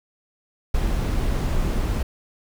brown noise, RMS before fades -22 dBFS, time 0.74-2.03 s, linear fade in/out 5 ms, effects none

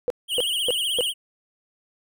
sine tone bursts, 493.9 Hz, B4, in tune, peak -19 dBFS, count 4, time 0.08-1.008 s, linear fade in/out 0 ms, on 22 ms, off 280 ms
square tone with vibrato, 3046 Hz, F#7, 50 cents sharp, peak -23 dBFS, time 0.28-1.14 s, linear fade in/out 50 ms, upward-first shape triangle, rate 16 Hz, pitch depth 150 cents each way
effects none

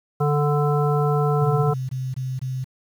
harmonic tone, 146.83 Hz, D3, in tune, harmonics 1 / 3 / 5 / 7 / 9, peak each -19 / -23 / -27 / -31 / -29 dBFS, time 0.2-1.74 s, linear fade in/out 10 ms
sine tone bursts, 129.7 Hz, C3, 15 cents flat, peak -24 dBFS, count 5, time 1.41-2.644 s, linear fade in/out 10 ms, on 230 ms, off 21 ms
effects 8-bit

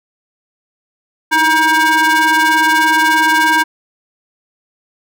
square ring-modulated tone, 319.6 Hz, D#4, 47 cents sharp, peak -7 dBFS, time 1.31-3.64 s, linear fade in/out 20 ms, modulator 1270 Hz, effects none

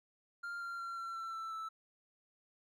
triangle tone with pitch steps, 1396.9 / 1383.3 / 1369.7 / 1356.3 / 1343.1 / 1330 / 1317 Hz, F6 / F6 / F6 / E6 / E6 / E6 / E6, 0 / -17 / -34 / +49 / +32 / +15 / -2 cents, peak -38 dBFS, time 0.43-1.69 s, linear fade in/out 10 ms, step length 180 ms, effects none

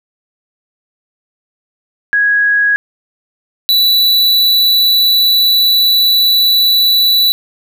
sine / square tone pair in turn, 1659 / 3955 Hz, G#6 / B7, -2 / +2 cents, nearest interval octave + minor third, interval 1504 cents, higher second, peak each -8 dBFS, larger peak neither, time 2.13-2.76 / 3.69-7.32 s, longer second, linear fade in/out 0 ms, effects none

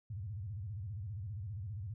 sine tone with vibrato, 100.3 Hz, G2, 40 cents sharp, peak -39 dBFS, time 0.1-1.94 s, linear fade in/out 5 ms, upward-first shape square, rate 15 Hz, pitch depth 190 cents each way, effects none

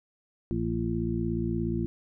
harmonic tone, 56.9 Hz, A#1, 41 cents flat, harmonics 1 / 2 / 3 / 4 / 6, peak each -35 / -33 / -33 / -32 / -32 dBFS, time 0.51-1.86 s, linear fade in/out 0 ms, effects none

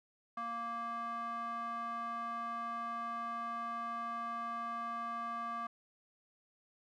square tone with band-pass filter, 233.2 Hz, A#3, 1 cent sharp, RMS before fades -40 dBFS, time 0.37-5.67 s, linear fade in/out 5 ms, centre 1100 Hz, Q 4.8, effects none

